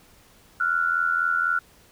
sine tone pair together, 1377 / 1461 Hz, F6 / F#6, -25 / -22 cents, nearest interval minor second, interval 103 cents, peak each -23 / -23 dBFS, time 0.6-1.59 s, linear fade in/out 5 ms, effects pink hiss -55 dBFS RMS until 1.91 s

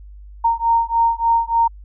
sine beating tone pair, 922 / 925.4 Hz, A#5 / A#5, -19 / -13 cents, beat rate 3.4 Hz, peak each -17 dBFS, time 0.44-1.68 s, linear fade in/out 10 ms, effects added 50 Hz sine -36 dBFS peak until 1.84 s

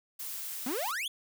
blue noise, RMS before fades -39 dBFS, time 0.19-0.92 s, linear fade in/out 10 ms
45% pulse exponential sweep, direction up, 230.5 to 3567 Hz, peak -32 dBFS, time 0.66-1.08 s, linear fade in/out 5 ms
effects none

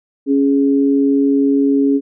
sine tone pair together, 277.2 / 416.8 Hz, C#4 / G#4, 0 / +6 cents, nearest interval perfect fifth, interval 706 cents, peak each -11 / -18 dBFS, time 0.26-2.01 s, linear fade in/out 50 ms, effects none

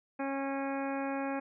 harmonic tone, 273.8 Hz, C#4, 21 cents flat, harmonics 1 / 2 / 3 / 4 / 5 / 6 / 7 / 8 / 9, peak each -35 / -38 / -39 / -45 / -47 / -45 / -52 / -50 / -48 dBFS, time 0.19-1.4 s, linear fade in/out 10 ms, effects none

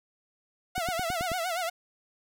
sawtooth tone with vibrato, 698.5 Hz, F5, in tune, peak -25 dBFS, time 0.75-1.7 s, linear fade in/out 10 ms, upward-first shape sine, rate 8.6 Hz, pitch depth 120 cents each way
click train, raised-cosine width 3 ms, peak -23 dBFS, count 6, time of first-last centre 0.78-1.317 s, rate 9.31 Hz
effects none

